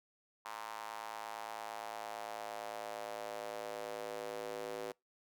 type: tone with high-pass filter sweep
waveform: square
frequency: 54.4 Hz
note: A1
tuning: 19 cents flat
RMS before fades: -44 dBFS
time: 0.45-4.92 s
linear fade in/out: 5 ms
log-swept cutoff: 960 to 450 Hz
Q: 3
effects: noise-tail reverb RT60 0.2 s tail -25 dB re dry